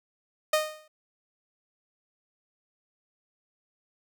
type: tone with exponential decay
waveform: sawtooth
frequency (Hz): 617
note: D#5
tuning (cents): -15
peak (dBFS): -15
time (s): 0.53-0.88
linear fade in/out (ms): 5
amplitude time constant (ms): 74
effects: none